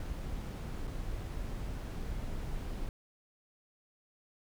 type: noise with dropouts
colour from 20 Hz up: brown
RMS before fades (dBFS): -38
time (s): 0-2.89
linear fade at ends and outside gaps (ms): 1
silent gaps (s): 0.872-0.876
effects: none